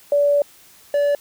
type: tone pair in turn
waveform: sine / triangle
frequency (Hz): 576 / 576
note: D5 / D5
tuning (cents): -34 / -34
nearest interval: unison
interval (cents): 0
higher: neither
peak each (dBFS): -13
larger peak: neither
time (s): 0.12-0.42 / 0.94-1.15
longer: first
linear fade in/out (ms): 2
effects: white hiss -49 dBFS RMS until 1.2 s